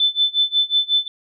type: tone with tremolo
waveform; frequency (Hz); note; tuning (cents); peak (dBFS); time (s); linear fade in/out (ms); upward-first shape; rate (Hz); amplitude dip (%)
sine; 3520; A7; 0; -12; 0-1.08; 2; sine; 5.5; 95
effects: none